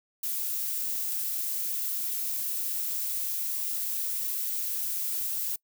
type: noise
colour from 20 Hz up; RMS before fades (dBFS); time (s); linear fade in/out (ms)
violet; -31; 0.23-5.56; 5
effects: noise-tail reverb RT60 0.1 s tail -24 dB re dry